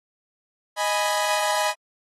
sawtooth chord, G# minor, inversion second, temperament equal, 622.3 / 830.6 / 987.8 Hz, D#5 / G#5 / B5, 0 / 0 / 0 cents, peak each -22 dBFS, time 0.76-1.74 s, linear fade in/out 50 ms, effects AAC 32 kbps

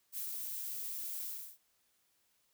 violet noise with ADSR envelope, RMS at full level -39 dBFS, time 0.12-1.58 s, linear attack 56 ms, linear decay 94 ms, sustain -2 dB, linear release 300 ms, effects white hiss -75 dBFS RMS until 2.53 s

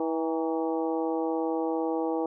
harmonic tone with a mistuned harmonic, 162.2 Hz, E3, 28 cents flat, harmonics 2 / 3 / 4 / 5 / 6 / 7, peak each -29 / -30 / -37 / -34 / -40 / -44 dBFS, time 0-2.26 s, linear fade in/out 2 ms, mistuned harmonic 6, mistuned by -81 cents, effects none

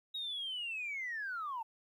sine linear sweep, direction down, 3811 to 867 Hz, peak -36 dBFS, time 0.14-1.63 s, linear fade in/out 10 ms, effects tanh soft clip ceiling -33 dBFS + 12-bit

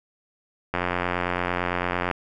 click train, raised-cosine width 0.5 ms, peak -9 dBFS, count 123, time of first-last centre 0.74-2.112 s, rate 88.9 Hz, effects none

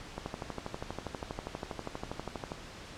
click train, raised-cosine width 1 ms, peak -22 dBFS, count 30, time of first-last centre 0.18-2.519 s, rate 12.4 Hz, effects pink hiss -47 dBFS RMS until 2.97 s + low-pass 6000 Hz 12 dB/octave

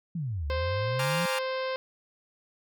sine exponential two-way sweep, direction down then up, 180.2 to 70 to 180.2 Hz, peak -29 dBFS, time 0.15-1.26 s, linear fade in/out 5 ms, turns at 0.47 s
harmonic tone, 522 Hz, C5, 4 cents flat, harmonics 1 / 2 / 3 / 4 / 5 / 6 / 7 / 8 / 9 / 10, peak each -30 / -36 / -40 / -42 / -44 / -46 / -47 / -48 / -49 / -50 dBFS, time 0.5-1.76 s, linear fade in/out 0 ms
20% pulse chord, Bb dominant seventh, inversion third, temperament equal with one note detuned, 830.6 / 932.3 / 1174.7 / 1401 Hz, Ab5 / Bb5 / D6 / F6, 0 / 0 / 0 / +5 cents, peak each -31 dBFS, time 0.99-1.39 s, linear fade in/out 5 ms
effects none

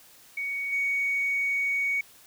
sine tone with level steps, 2237 Hz, C#7, 15 cents sharp, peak -28 / -23 dBFS, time 0.37-2.01 s, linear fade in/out 5 ms, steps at 0.72 s, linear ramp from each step 10 ms, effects tanh soft clip ceiling -19 dBFS + white hiss -54 dBFS RMS until 2.26 s

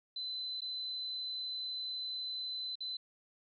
sine tone with dropouts, 4032 Hz, B7, 35 cents sharp, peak -37 dBFS, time 0.16-2.97 s, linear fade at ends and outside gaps 5 ms, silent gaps 0.607-0.617 / 2.755-2.805 s, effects none

